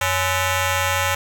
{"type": "ring-modulated tone", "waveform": "10% pulse", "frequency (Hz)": 466.2, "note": "A#4", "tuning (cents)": 0, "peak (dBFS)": -7, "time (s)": [0.01, 1.15], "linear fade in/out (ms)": 5, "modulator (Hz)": 376, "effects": []}